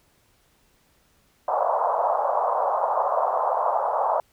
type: band-pass noise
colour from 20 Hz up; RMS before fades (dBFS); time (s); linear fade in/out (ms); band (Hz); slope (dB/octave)
pink; -23; 1.48-4.2; 2; 570 to 1100; 48
effects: pink hiss -63 dBFS RMS until 4.32 s